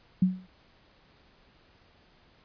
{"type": "tone with exponential decay", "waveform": "sine", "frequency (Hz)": 185, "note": "F#3", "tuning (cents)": 0, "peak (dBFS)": -16, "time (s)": [0.22, 0.47], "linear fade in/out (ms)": 5, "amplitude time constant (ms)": 54, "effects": ["pink hiss -61 dBFS RMS until 2.44 s", "resampled to 11025 Hz"]}